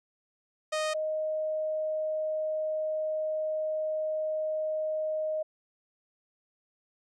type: tone pair in turn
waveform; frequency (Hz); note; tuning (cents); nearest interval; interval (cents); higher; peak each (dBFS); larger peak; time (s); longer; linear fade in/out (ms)
sawtooth / sine; 620 / 622.5; D#5 / D#5; -6 / +1; unison; 7; second; -24 / -28; first; 0.72-0.94 / 0.94-5.43; second; 10
effects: resampled to 22050 Hz